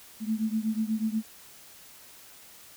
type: beating tone pair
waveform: sine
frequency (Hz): 216.3 / 224.5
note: A3 / A3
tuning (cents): -29 / +35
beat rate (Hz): 8.2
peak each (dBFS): -28 / -30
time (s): 0.2-1.23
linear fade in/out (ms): 50
effects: white hiss -51 dBFS RMS until 2.76 s